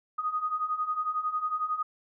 sine beating tone pair, 1237 / 1248 Hz, D#6 / D#6, -10 / +5 cents, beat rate 11 Hz, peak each -33 / -29 dBFS, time 0.18-1.83 s, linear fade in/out 10 ms, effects none

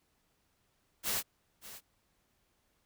white noise with echo, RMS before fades -33 dBFS, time 1.03-1.23 s, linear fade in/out 50 ms, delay 580 ms, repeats 1, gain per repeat -15 dB, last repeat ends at 1.81 s, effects pink hiss -75 dBFS RMS until 2.85 s

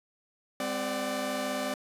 sawtooth tone cluster, 202.9 / 258.4 / 590 / 750 Hz, G#3 / C4 / D5 / F#5, -40 / -21 / +8 / +23 cents, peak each -36 / -31 / -29 / -36 dBFS, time 0.6-1.74 s, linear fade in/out 2 ms, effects resampled to 32000 Hz

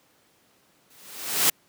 white noise with exponential growth, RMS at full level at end -17 dBFS, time 0.9-1.5 s, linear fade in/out 5 ms, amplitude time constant 130 ms, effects pink hiss -62 dBFS RMS until 1.68 s + high-pass 150 Hz 12 dB/octave

